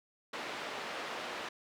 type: band-pass noise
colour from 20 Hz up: pink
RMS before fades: -41 dBFS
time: 0.33-1.49 s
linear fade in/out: 5 ms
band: 450 to 3400 Hz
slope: 12 dB/octave
effects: none